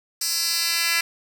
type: tone with high-pass filter sweep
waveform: 10% pulse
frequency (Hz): 336.4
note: E4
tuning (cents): +35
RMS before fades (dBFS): -23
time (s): 0.21-1.01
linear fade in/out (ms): 5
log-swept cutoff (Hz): 6000 to 2500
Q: 1.6
effects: none